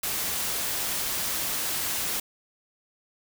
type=noise; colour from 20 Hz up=white; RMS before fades=-29 dBFS; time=0.03-2.2 s; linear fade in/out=5 ms; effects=none